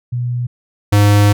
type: tone pair in turn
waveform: sine / square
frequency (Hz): 122.2 / 102.76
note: B2 / G#2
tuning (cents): -18 / -18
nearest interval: minor third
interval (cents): 300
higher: first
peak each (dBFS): -16 / -8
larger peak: second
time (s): 0.12-0.47 / 0.92-1.33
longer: second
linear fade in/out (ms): 10
effects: none